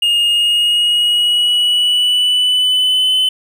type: tone with pitch glide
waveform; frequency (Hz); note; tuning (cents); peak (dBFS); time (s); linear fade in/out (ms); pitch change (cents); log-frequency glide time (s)
triangle; 2845 to 3032; F7 to F#7; +31 to +42; -9; 0.02-3.29; 5; +111; 0.24-3.17
effects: none